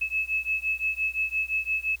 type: beating tone pair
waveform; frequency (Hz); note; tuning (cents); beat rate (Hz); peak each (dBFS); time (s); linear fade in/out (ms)
sine; 2592 / 2597.8; E7 / E7; -30 / -26; 5.8; -28; 0.01-1.96; 10
effects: added 60 Hz sine -49 dBFS peak until 2 s + white hiss -56 dBFS RMS until 2 s